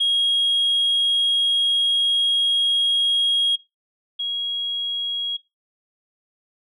sine tone pair in turn, 3279 / 3300 Hz, G#7 / G#7, -23 / -12 cents, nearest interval unison, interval 11 cents, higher second, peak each -15 / -22 dBFS, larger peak first, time 0-3.56 / 4.19-5.37 s, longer first, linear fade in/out 10 ms, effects noise-tail reverb RT60 0.2 s tail -19 dB re dry + tanh soft clip ceiling -14 dBFS

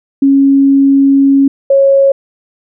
sine tone pair in turn, 275.1 / 548.6 Hz, C#4 / C#5, -13 / -18 cents, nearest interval octave, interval 1195 cents, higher second, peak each -4 dBFS, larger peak neither, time 0.22-1.48 / 1.7-2.12 s, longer first, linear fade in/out 5 ms, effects none

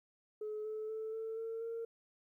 sine tone with pitch steps, 426.8 / 433 / 439.3 / 445.7 / 452.2 / 458.8 Hz, G#4 / A4 / A4 / A4 / A4 / A#4, +47 / -28 / -3 / +22 / +47 / -28 cents, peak -37 dBFS, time 0.41-1.85 s, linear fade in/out 5 ms, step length 240 ms, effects tanh soft clip ceiling -35 dBFS + 13-bit

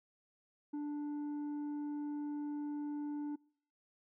sine tone with tanh clipping, 293.7 Hz, D4, in tune, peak -38 dBFS, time 0.73-3.36 s, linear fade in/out 10 ms, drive 5 dB, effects noise-tail reverb RT60 0.6 s tail -26 dB re dry

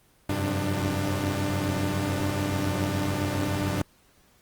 sawtooth tone cluster, 90.4 / 97.5 / 134.4 / 179.8 / 297.6 Hz, F#2 / G2 / C3 / F#3 / D4, -40 / -9 / +47 / -49 / +23 cents, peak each -31 / -25 / -29 / -33 / -26 dBFS, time 0.29-3.82 s, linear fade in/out 5 ms, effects pink hiss -61 dBFS RMS until 4.41 s + Opus 24 kbps

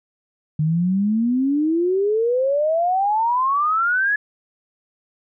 sine exponential sweep, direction up, 150 to 1714 Hz, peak -16 dBFS, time 0.59-4.16 s, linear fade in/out 5 ms, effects none

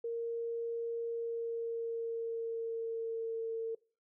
sine tone with pitch glide, 464.2 to 452.8 Hz, A#4 to A4, -7 to +50 cents, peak -34 dBFS, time 0.04-3.75 s, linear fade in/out 5 ms, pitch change -43 cents, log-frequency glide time 1.07-3.51 s, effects noise-tail reverb RT60 0.4 s tail -23 dB re dry

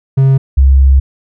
triangle / sine tone pair in turn, 134.6 / 67.3 Hz, C3 / C2, +49 / +49 cents, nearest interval octave, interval 1200 cents, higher first, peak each -3 dBFS, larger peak neither, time 0.17-0.38 / 0.57-1 s, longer second, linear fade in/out 10 ms, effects none

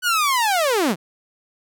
sawtooth linear sweep, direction down, 1500 to 146.83 Hz, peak -13 dBFS, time 0.02-0.96 s, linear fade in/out 50 ms, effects none

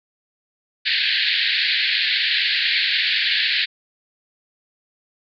white band-pass noise, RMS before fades -20 dBFS, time 0.85-3.66 s, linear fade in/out 20 ms, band 1600 to 4500 Hz, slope 96 dB/octave, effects none

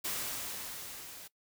white noise with level ramp, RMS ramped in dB -35 to -49 dBFS, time 0.04-1.28 s, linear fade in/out 10 ms, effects noise-tail reverb RT60 0.1 s tail -20 dB re dry

